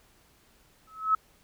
sine tone with exponential growth, 1292 Hz, E6, 35 cents flat, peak -17 dBFS, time 0.87-1.15 s, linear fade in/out 5 ms, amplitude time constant 60 ms, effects pink hiss -62 dBFS RMS until 1.43 s

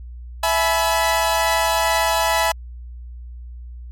sawtooth chord, E major, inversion none, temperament equal with one note detuned, 659.3 / 850 / 987.8 Hz, E5 / G#5 / B5, 0 / +40 / 0 cents, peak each -17 dBFS, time 0.43-2.52 s, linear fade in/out 5 ms, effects added 60 Hz sine -32 dBFS peak until 3.91 s + MP3 64 kbps

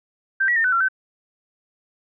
sine tone with pitch steps, 1567 / 1927 / 1816 / 1501 / 1365 / 1533 Hz, G6 / B6 / A#6 / F#6 / F6 / G6, -1 / -43 / -46 / +24 / -40 / -39 cents, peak -16 dBFS, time 0.4-0.886 s, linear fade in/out 10 ms, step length 81 ms, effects none

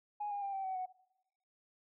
sine tone with pitch steps, 830.6 / 811.6 / 793.1 / 775 / 757.3 / 740 Hz, G#5 / G#5 / G5 / G5 / F#5 / F#5, 0 / -40 / +20 / -20 / +40 / 0 cents, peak -35 dBFS, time 0.2-0.86 s, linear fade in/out 10 ms, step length 110 ms, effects noise-tail reverb RT60 0.9 s tail -21 dB re dry + tanh soft clip ceiling -31 dBFS

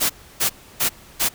white noise bursts, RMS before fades -19 dBFS, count 4, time 0-1.292 s, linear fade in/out 20 ms, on 98 ms, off 300 ms, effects pink hiss -46 dBFS RMS until 1.34 s

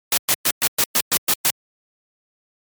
white noise bursts, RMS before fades -17 dBFS, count 9, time 0.12-1.504 s, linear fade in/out 2 ms, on 56 ms, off 110 ms, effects high-pass 100 Hz 12 dB/octave + MP3 96 kbps

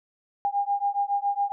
sine beating tone pair, 803 / 810.2 Hz, G5 / G#5, +41 / -43 cents, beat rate 7.2 Hz, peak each -26 dBFS, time 0.45-1.52 s, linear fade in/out 0 ms, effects none

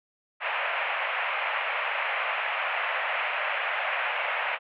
white band-pass noise, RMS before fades -29 dBFS, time 0.4-4.59 s, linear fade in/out 50 ms, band 550 to 2700 Hz, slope 48 dB/octave, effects none

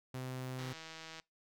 sawtooth tone, 128.8 Hz, C3, 27 cents flat, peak -36 dBFS, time 0.14-0.73 s, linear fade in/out 5 ms
click train, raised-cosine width 0.2 ms, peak -31 dBFS, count 99, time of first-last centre 0.59-1.199 s, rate 161 Hz
effects noise-tail reverb RT60 0.2 s tail -24 dB re dry

